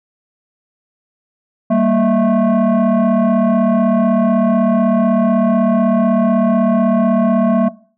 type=tone with frequency modulation; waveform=sine; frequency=233 Hz; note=A#3; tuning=1 cent flat; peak=-8 dBFS; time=1.7-7.69 s; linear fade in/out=10 ms; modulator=430 Hz; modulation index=1.2; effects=noise-tail reverb RT60 0.4 s tail -20 dB re dry + tanh soft clip ceiling -8 dBFS